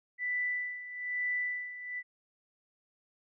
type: tone with tremolo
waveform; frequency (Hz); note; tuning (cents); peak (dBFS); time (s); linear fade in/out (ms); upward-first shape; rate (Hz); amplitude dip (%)
sine; 1982; B6; +6; -29; 0.18-2.03; 50; sine; 1.1; 75
effects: none